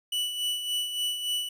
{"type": "tone with tremolo", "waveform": "45% pulse", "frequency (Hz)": 2960, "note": "F#7", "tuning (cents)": 0, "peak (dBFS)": -25, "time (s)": [0.12, 1.49], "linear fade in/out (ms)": 5, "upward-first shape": "sine", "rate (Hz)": 3.5, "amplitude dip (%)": 55, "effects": ["resampled to 32000 Hz"]}